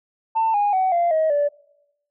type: tone with pitch steps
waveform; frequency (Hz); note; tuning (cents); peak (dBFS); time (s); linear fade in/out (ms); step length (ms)
sine; 895 / 820.7 / 752.6 / 690.1 / 632.9 / 580.3; A5 / G#5 / F#5 / F5 / D#5 / D5; +29 / -21 / +29 / -21 / +29 / -21; -15; 0.35-1.49; 20; 190
effects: noise-tail reverb RT60 0.8 s tail -21 dB re dry + tanh soft clip ceiling -13 dBFS